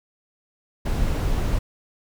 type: noise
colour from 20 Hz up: brown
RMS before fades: -22 dBFS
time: 0.85-1.59 s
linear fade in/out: 10 ms
effects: none